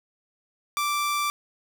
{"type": "tone", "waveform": "sawtooth", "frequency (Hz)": 1172, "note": "D6", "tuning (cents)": -4, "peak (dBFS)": -20, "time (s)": [0.77, 1.3], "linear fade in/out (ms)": 0, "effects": []}